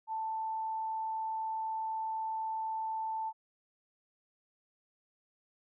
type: tone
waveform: sine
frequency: 884 Hz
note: A5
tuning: 8 cents sharp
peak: -33 dBFS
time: 0.07-3.33 s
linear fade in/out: 50 ms
effects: none